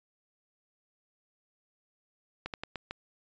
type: slowing click train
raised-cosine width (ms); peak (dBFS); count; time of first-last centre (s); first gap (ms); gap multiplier
0.3; -20; 5; 2.46-2.91; 78; 1.25
effects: resampled to 16000 Hz